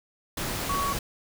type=tone in noise; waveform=sine; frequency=1121 Hz; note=C#6; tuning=19 cents sharp; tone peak=-26 dBFS; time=0.69-0.93 s; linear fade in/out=5 ms; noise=pink; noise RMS=-31 dBFS; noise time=0.37-0.99 s; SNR=+2 dB; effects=none